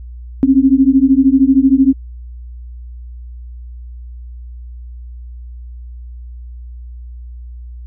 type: beating tone pair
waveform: sine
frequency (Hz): 261.6 / 274.6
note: C4 / C#4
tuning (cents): 0 / -16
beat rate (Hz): 13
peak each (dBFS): -10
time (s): 0.43-1.93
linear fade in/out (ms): 0
effects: added 60 Hz sine -28 dBFS peak until 7.86 s